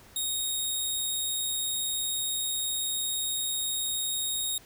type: tone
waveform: 15% pulse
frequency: 3737 Hz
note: A#7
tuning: 4 cents sharp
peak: -21 dBFS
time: 0.16-4.58 s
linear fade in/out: 2 ms
effects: pink hiss -54 dBFS RMS until 4.65 s